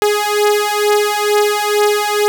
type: beating tone pair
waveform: sawtooth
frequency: 415.3 / 417.5 Hz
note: G#4 / G#4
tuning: 0 / +9 cents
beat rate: 2.2 Hz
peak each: -11 dBFS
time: 0.02-2.28 s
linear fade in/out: 0 ms
effects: none